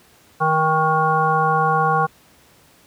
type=harmonic tone; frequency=157.8 Hz; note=D#3; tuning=25 cents sharp; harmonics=1 / 3 / 5 / 7 / 9; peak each=-23 / -24 / -19 / -19 / -24 dBFS; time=0.4-2.07 s; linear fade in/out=20 ms; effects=pink hiss -52 dBFS RMS until 2.86 s + high-pass 80 Hz 12 dB/octave